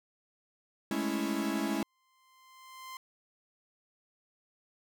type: chord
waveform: 45% pulse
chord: A major seventh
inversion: third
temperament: equal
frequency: 207.7 / 220 / 277.2 / 329.6 Hz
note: G#3 / A3 / C#4 / E4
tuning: 0 / 0 / 0 / 0 cents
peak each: -36 / -38 / -35 / -35 dBFS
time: 0.91-1.83 s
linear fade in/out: 2 ms
type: tone with exponential growth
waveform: sawtooth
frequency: 1042 Hz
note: C6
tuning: 7 cents flat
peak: -37 dBFS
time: 1.72-2.97 s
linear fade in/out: 2 ms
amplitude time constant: 270 ms
effects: none